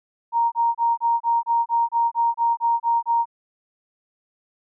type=tone bursts; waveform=sine; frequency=932.3 Hz; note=A#5; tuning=in tune; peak=-16 dBFS; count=13; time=0.32-3.256 s; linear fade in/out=50 ms; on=200 ms; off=28 ms; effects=none